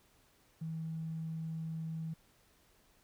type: tone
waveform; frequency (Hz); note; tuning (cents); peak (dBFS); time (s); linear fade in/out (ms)
triangle; 161.1; E3; -39; -33; 0.61-2.14; 10
effects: tanh soft clip ceiling -35 dBFS + pink hiss -68 dBFS RMS until 3.03 s